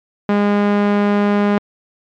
sawtooth tone, 204.6 Hz, G#3, 26 cents flat, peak -8 dBFS, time 0.29-1.58 s, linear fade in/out 2 ms, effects low-pass 2000 Hz 12 dB/octave + MP3 96 kbps

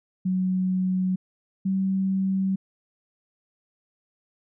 sine tone pair in turn, 185.5 / 191.49 Hz, F#3 / G3, +5 / -40 cents, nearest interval minor second, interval 55 cents, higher second, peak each -21 dBFS, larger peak neither, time 0.25-1.16 / 1.65-2.56 s, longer neither, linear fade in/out 10 ms, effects none

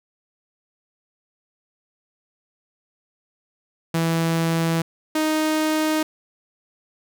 sawtooth tone pair in turn, 164.81 / 311.1 Hz, E3 / D#4, 0 / 0 cents, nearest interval major seventh, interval 1100 cents, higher second, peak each -15 dBFS, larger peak neither, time 3.94-4.82 / 5.15-6.03 s, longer neither, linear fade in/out 5 ms, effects none

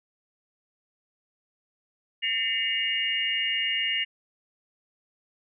sine tone cluster, 1811 / 2050 / 2238 / 2842 Hz, A6 / C7 / C#7 / F7, +49 / -36 / +16 / +30 cents, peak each -33 / -32 / -33 / -26 dBFS, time 2.22-4.05 s, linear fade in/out 20 ms, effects none

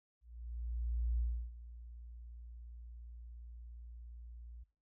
sine tone with ADSR envelope, 58.6 Hz, A#1, 10 cents sharp, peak -31 dBFS, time 0.21-4.64 s, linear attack 980 ms, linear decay 320 ms, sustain -17 dB, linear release 12 ms, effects noise-tail reverb RT60 0.4 s tail -20 dB re dry

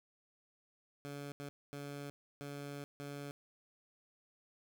15% pulse tone bursts at uneven times, 142.7 Hz, D3, 49 cents flat, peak -37 dBFS, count 5, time 1.05-1.32 / 1.4-1.49 / 1.73-2.1 / 2.41-2.84 / 3-3.31 s, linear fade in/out 0 ms, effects none

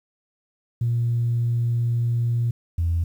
sine tone pair in turn, 118.2 / 84.26 Hz, A#2 / E2, +24 / +38 cents, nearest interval tritone, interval 586 cents, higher first, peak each -18 dBFS, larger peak neither, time 0.81-2.51 / 2.78-3.04 s, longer first, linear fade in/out 5 ms, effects tanh soft clip ceiling -15 dBFS + 9-bit

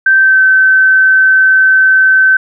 sine tone with pitch glide, 1556 to 1535.5 Hz, G6 to G6, -13 to -36 cents, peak -4 dBFS, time 0.06-2.37 s, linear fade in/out 5 ms, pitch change -23 cents, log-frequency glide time 0.2-0.42 s, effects none

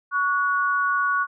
sine tone pair together, 1124.2 / 1461 Hz, C#6 / F#6, +24 / -22 cents, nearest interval perfect fourth, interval 454 cents, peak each -22 dBFS, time 0.11-1.27 s, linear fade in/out 50 ms, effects none

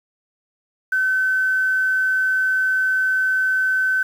sine tone with quantisation, 1525 Hz, G6, 48 cents flat, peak -16 dBFS, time 0.92-4.03 s, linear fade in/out 5 ms, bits 7, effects none

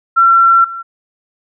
sine tone with level steps, 1357 Hz, E6, 50 cents sharp, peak -5 / -22 dBFS, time 0.16-0.83 s, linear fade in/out 20 ms, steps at 0.64 s, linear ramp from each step 5 ms, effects none

